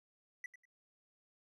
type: tone with echo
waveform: triangle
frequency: 1975.5 Hz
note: B6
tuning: in tune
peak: -39 dBFS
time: 0.44-0.46 s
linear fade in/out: 2 ms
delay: 97 ms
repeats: 2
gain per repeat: -13 dB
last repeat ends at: 0.654 s
effects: none